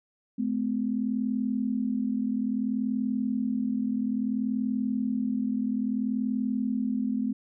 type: tone pair together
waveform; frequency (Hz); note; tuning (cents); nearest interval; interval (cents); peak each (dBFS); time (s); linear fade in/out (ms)
sine; 214.8 / 255.4; A3 / C4; -41 / -42; minor third; 299; -28; 0.38-7.33; 10
effects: none